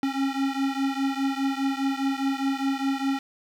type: beating tone pair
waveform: square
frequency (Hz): 270 / 274.9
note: C#4 / C#4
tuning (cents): -45 / -14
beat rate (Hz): 4.9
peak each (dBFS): -27 / -28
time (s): 0.03-3.19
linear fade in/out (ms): 2
effects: low-pass 5000 Hz 12 dB/octave + 8-bit